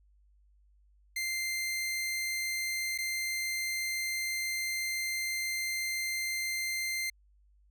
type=tone with dropouts; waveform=sawtooth; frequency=2089 Hz; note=C7; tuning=3 cents flat; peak=-28 dBFS; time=1.16-7.1 s; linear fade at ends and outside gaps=5 ms; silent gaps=2.978-2.985 s; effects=added 50 Hz sine -61 dBFS peak until 7.7 s